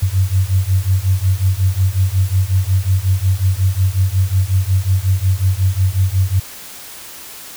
sine beating tone pair, 92 / 97.5 Hz, F#2 / G2, -9 / -9 cents, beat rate 5.5 Hz, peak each -15 dBFS, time 0.02-6.4 s, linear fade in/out 10 ms, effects white hiss -34 dBFS RMS until 7.56 s

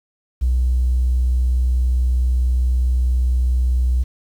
triangle tone, 62.3 Hz, B1, 16 cents sharp, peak -10 dBFS, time 0.41-4.04 s, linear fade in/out 20 ms, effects tanh soft clip ceiling -12 dBFS + 8-bit

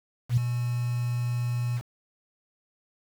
sine tone with ADSR envelope, 121.2 Hz, B2, 32 cents flat, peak -16 dBFS, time 0.29-1.82 s, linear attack 82 ms, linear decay 6 ms, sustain -9 dB, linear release 52 ms, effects 7-bit

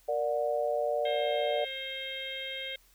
sine chord, Bb augmented, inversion none, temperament equal with one note detuned, 466.2 / 587.3 / 729 Hz, Bb4 / D5 / F#5, 0 / 0 / -26 cents, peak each -33 / -29 / -34 dBFS, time 0.08-1.65 s, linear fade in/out 10 ms
harmonic tone, 532 Hz, C5, 29 cents sharp, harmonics 1 / 3 / 4 / 5 / 6 / 7, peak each -43 / -47 / -40 / -49 / -39 / -44 dBFS, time 1.05-2.76 s, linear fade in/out 5 ms
effects added 42 Hz sine -64 dBFS peak until 2.94 s + white hiss -64 dBFS RMS until 2.94 s

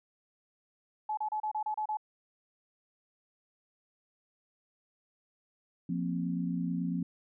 sine tone bursts, 856 Hz, A5, 48 cents flat, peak -30 dBFS, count 8, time 1.09-1.971 s, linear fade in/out 5 ms, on 83 ms, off 31 ms
sine chord, F suspended fourth, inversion none, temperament just, 174.61 / 232.8 / 261.9 Hz, F3 / Bb3 / C4, 0 / -2 / +2 cents, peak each -32 / -38 / -35 dBFS, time 5.89-7.03 s, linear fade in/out 5 ms
effects none

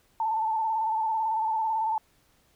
sine tone with vibrato, 884 Hz, A5, 8 cents sharp, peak -24 dBFS, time 0.2-1.98 s, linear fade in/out 2 ms, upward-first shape square, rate 18 Hz, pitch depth 36 cents each way, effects pink hiss -65 dBFS RMS until 2.55 s

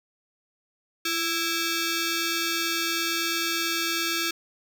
10% pulse ring-modulated tone, 989 Hz, B5, 2 cents sharp, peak -13 dBFS, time 1.05-4.31 s, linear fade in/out 5 ms, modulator 653 Hz, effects none

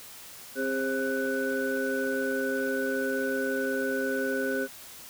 sine tone cluster, 265.1 / 404.2 / 532 / 1490 Hz, C4 / G#4 / C5 / F#6, +23 / -47 / +29 / +12 cents, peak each -31 dBFS, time 0.55-4.68 s, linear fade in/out 50 ms, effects tanh soft clip ceiling -19 dBFS + white hiss -46 dBFS RMS until 5.09 s

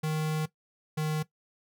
square tone pair in turn, 155.56 / 154.57 Hz, D#3 / D#3, 0 / -11 cents, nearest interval unison, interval 11 cents, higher first, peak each -28 dBFS, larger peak neither, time 0.03-0.46 / 0.97-1.23 s, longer first, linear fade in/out 10 ms, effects noise-tail reverb RT60 0.1 s tail -17 dB re dry

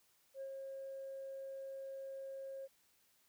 sine tone with ADSR envelope, 540 Hz, C#5, 45 cents flat, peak -40 dBFS, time 0.34-2.68 s, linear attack 73 ms, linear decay 72 ms, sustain -3 dB, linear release 35 ms, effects tanh soft clip ceiling -40 dBFS + white hiss -73 dBFS RMS until 3.28 s

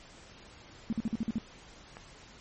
sine tone bursts, 225 Hz, A3, 39 cents sharp, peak -27 dBFS, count 7, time 0.9-1.383 s, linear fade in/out 0 ms, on 27 ms, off 49 ms
click, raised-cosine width 0.5 ms, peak -29 dBFS, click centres 1.969 s
effects pink hiss -53 dBFS RMS until 2.4 s + MP3 32 kbps

